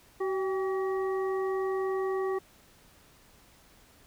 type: harmonic tone with a mistuned harmonic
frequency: 380 Hz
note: F#4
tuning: 46 cents sharp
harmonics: 1 / 2 / 3 / 5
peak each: -28 / -39 / -38 / -44 dBFS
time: 0.2-2.39 s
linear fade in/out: 10 ms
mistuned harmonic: 2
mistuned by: +68 cents
effects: pink hiss -59 dBFS RMS until 4.06 s